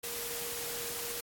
sine tone in noise, 472.2 Hz, A#4, 22 cents sharp, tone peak -44 dBFS, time 0.03-1.21 s, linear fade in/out 10 ms, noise white, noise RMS -38 dBFS, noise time 0.03-1.21 s, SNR -9 dB, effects AAC 64 kbps

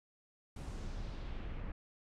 brown noise with low-pass filter sweep, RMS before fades -42 dBFS, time 0.56-1.72 s, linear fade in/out 5 ms, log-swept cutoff 10000 to 2000 Hz, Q 1.5, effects none

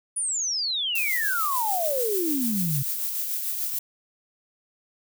sine exponential sweep, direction down, 9956 to 130 Hz, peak -24 dBFS, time 0.16-2.83 s, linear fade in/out 10 ms
violet noise with tremolo, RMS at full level -27 dBFS, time 0.95-3.79 s, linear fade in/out 5 ms, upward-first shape triangle, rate 6.8 Hz, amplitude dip 40%
effects none

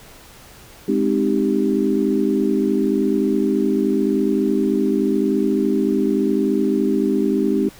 sine chord, Ab major seventh, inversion none, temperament equal, 207.7 / 261.6 / 311.1 / 392 Hz, Ab3 / C4 / Eb4 / G4, 0 / 0 / 0 / 0 cents, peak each -21 dBFS, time 0.88-7.69 s, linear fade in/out 5 ms, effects pink hiss -44 dBFS RMS until 7.79 s

